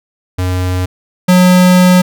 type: tone pair in turn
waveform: square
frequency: 91.3 / 181.5 Hz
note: F#2 / F#3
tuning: -23 / -33 cents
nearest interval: octave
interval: 1190 cents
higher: second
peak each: -13 / -5 dBFS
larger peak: second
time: 0.38-0.86 / 1.28-2.02 s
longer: second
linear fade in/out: 10 ms
effects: none